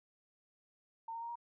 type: tone with pitch steps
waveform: sine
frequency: 910 / 921.1 / 932.3 / 943.7 Hz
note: A#5 / A#5 / A#5 / A#5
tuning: -42 / -21 / 0 / +21 cents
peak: -40 dBFS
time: 1.08-1.356 s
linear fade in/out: 5 ms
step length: 69 ms
effects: none